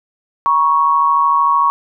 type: tone pair together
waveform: sine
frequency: 955.4 / 1108.7 Hz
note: A#5 / C#6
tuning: +42 / 0 cents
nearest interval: minor third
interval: 258 cents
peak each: -16 / -11 dBFS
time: 0.46-1.7 s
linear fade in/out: 0 ms
effects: none